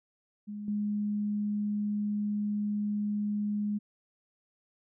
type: tone with level steps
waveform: sine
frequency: 207.7 Hz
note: G#3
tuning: in tune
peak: -36 / -28 dBFS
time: 0.47-3.79 s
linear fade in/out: 20 ms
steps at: 0.68 s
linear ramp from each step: 2 ms
effects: none